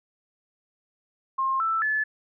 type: tone with pitch steps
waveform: sine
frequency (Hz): 1065 / 1325 / 1729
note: C6 / E6 / A6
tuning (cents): +30 / +9 / -31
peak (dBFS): -22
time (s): 1.38-2.04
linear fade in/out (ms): 10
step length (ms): 220
effects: none